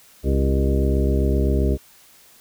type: harmonic tone with a mistuned harmonic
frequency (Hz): 67.7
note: C#2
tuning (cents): -40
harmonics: 1 / 2 / 3 / 4 / 5 / 6 / 7 / 9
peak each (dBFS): -18 / -26 / -27 / -27 / -30 / -26 / -31 / -32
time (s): 0.23-1.78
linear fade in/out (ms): 50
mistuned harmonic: 6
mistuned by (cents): -41
effects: white hiss -51 dBFS RMS until 2.4 s